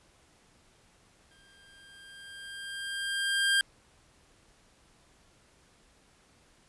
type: tone with exponential growth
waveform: 25% pulse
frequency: 1597 Hz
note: G6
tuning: 32 cents sharp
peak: -18 dBFS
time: 1.31-3.61 s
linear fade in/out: 1 ms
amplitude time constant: 500 ms
effects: pink hiss -63 dBFS RMS until 6.68 s + resampled to 24000 Hz